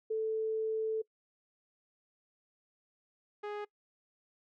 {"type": "tone pair in turn", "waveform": ["sine", "sawtooth"], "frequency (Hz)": [440, 415.3], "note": ["A4", "G#4"], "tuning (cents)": [0, 0], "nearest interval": "minor second", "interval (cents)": 100, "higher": "first", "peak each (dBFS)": [-30, -33], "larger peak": "first", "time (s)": [[0.1, 1.02], [3.43, 3.65]], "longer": "first", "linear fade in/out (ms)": 10, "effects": ["noise-tail reverb RT60 0.1 s tail -23 dB re dry", "low-pass 2000 Hz 12 dB/octave"]}